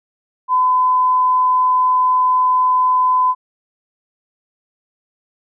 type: tone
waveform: sine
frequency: 1012 Hz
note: B5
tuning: 42 cents sharp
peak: -11 dBFS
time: 0.48-3.35 s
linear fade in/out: 50 ms
effects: none